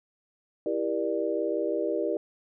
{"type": "chord", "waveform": "sine", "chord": "E half-diminished seventh", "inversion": "none", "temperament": "just", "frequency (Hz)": [329.6, 395.6, 474.7, 593.3], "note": ["E4", "G4", "Bb4", "D5"], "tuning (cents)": [0, 16, 31, 18], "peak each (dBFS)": -31, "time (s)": [0.66, 2.17], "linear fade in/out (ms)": 2, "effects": []}